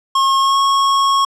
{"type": "tone with pitch glide", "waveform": "square", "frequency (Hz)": [1081, 1097.4], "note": ["C#6", "C#6"], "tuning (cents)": [-44, -18], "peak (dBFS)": -12, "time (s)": [0.15, 1.25], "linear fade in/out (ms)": 5, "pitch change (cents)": 26, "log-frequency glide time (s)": [0.39, 0.58], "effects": ["low-pass 7000 Hz 12 dB/octave"]}